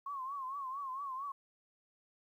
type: tone with vibrato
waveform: sine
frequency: 1083 Hz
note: C#6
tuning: 41 cents flat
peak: -38 dBFS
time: 0.06-1.32 s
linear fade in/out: 5 ms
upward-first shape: triangle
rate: 4.4 Hz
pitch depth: 120 cents each way
effects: 12-bit